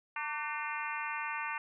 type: harmonic tone with a mistuned harmonic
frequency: 301.6 Hz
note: D4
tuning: 46 cents sharp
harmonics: 3 / 4 / 5 / 6 / 7 / 8 / 9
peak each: -40 / -41 / -42 / -43 / -43 / -44 / -45 dBFS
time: 0.16-1.58 s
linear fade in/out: 2 ms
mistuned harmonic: 4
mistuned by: -64 cents
effects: none